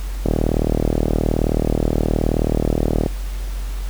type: click train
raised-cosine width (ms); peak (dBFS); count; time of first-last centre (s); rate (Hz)
2; -4; 110; 0.26-3.062; 38.9
effects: added 46 Hz sine -22 dBFS peak until 3.89 s + pink hiss -39 dBFS RMS until 3.89 s